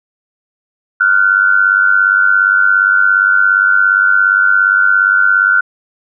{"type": "tone pair together", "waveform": "sine", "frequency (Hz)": [1400, 1497.3], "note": ["F6", "F#6"], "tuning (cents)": [4, 20], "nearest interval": "minor second", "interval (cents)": 116, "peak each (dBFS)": -10, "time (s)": [1, 5.61], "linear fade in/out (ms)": 10, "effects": []}